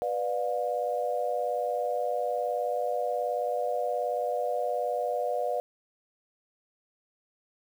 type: chord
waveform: sine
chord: B diminished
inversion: none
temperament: just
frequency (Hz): 493.9 / 592.7 / 711.2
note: B4 / D5 / F5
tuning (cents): 0 / +16 / +31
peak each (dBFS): -31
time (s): 0.02-5.6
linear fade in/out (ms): 0
effects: 9-bit